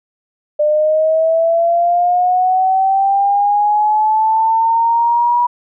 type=linear sweep; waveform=sine; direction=up; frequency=596 to 970 Hz; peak=-10 dBFS; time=0.59-5.47 s; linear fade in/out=10 ms; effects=none